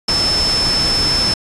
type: tone in noise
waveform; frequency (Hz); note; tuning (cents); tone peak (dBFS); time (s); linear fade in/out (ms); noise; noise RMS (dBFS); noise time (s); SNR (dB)
sine; 5274; E8; 0; -14; 0.08-1.34; 5; pink; -21; 0.08-1.34; +4
effects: resampled to 24000 Hz